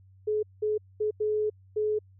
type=tone bursts at uneven times; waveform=sine; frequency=425.7 Hz; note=G#4; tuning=43 cents sharp; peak=-24 dBFS; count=5; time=0.27-0.43 / 0.62-0.78 / 1-1.11 / 1.2-1.5 / 1.76-1.99 s; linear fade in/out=10 ms; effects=added 95 Hz sine -53 dBFS peak until 2.19 s